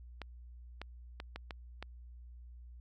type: clicks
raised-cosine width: 0.3 ms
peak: -26 dBFS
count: 6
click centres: 0.217 / 0.816 / 1.201 / 1.36 / 1.508 / 1.826 s
effects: added 60 Hz sine -49 dBFS peak until 2.8 s